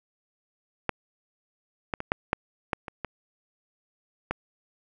clicks, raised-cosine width 0.5 ms, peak -9 / -12 / -17 / -7 / -7 / -10 / -21 / -16 / -12 dBFS, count 9, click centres 0.893 / 1.938 / 2.004 / 2.119 / 2.331 / 2.732 / 2.882 / 3.047 / 4.31 s, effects none

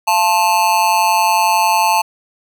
square tone with amplitude modulation, 880 Hz, A5, in tune, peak -8 dBFS, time 0.07-2.02 s, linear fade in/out 10 ms, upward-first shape sine, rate 189 Hz, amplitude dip 85%, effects 8-bit

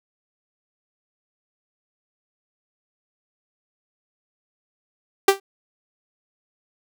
sawtooth tone with exponential decay, 392 Hz, G4, in tune, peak -4 dBFS, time 5.28-5.4 s, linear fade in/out 5 ms, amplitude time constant 24 ms, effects none

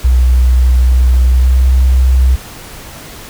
sine tone with pitch glide, 62.5 to 64.22 Hz, B1 to C2, +21 to -32 cents, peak -5 dBFS, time 0.04-2.36 s, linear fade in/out 10 ms, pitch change +47 cents, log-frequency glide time 1.22-1.64 s, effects pink hiss -31 dBFS RMS until 3.29 s

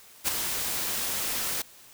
white noise with ADSR envelope, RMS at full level -23 dBFS, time 0.24-1.62 s, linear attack 42 ms, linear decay 6 ms, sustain -7 dB, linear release 5 ms, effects white hiss -52 dBFS RMS until 1.93 s

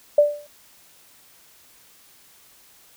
sine tone with exponential decay, 587.3 Hz, D5, in tune, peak -8 dBFS, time 0.18-0.47 s, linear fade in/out 5 ms, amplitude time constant 63 ms, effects white hiss -53 dBFS RMS until 2.96 s

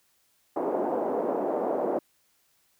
white band-pass noise, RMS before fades -28 dBFS, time 0.56-1.99 s, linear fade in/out 5 ms, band 270 to 710 Hz, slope 24 dB/octave, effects white hiss -68 dBFS RMS until 2.79 s

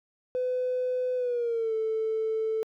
triangle tone with pitch glide, 504 to 441.3 Hz, B4 to A4, +35 to +5 cents, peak -22 dBFS, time 0.35-2.63 s, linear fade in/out 0 ms, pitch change -230 cents, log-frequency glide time 1.16-1.74 s, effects tanh soft clip ceiling -23 dBFS

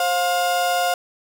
35% pulse tone pair together, 528.7 / 710 Hz, C5 / F5, +18 / +28 cents, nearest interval perfect fourth, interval 510 cents, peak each -24 / -17 dBFS, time 0-0.94 s, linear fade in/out 2 ms, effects none

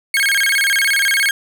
35% pulse tone with vibrato, 1883 Hz, A#6, 17 cents sharp, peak -11 dBFS, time 0.14-1.31 s, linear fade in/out 2 ms, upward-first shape square, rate 17 Hz, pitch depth 270 cents each way, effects none

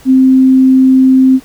sine tone, 261.6 Hz, C4, in tune, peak -3 dBFS, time 0.05-1.4 s, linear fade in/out 50 ms, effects pink hiss -40 dBFS RMS until 1.44 s

